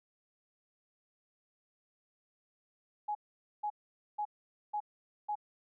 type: tone bursts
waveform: sine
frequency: 837 Hz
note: G#5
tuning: 13 cents sharp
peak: -32 dBFS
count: 5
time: 3.08-5.355 s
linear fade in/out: 10 ms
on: 71 ms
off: 480 ms
effects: none